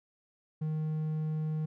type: tone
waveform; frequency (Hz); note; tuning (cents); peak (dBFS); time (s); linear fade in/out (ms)
triangle; 155.56; D#3; 0; -28; 0.61-1.66; 10
effects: none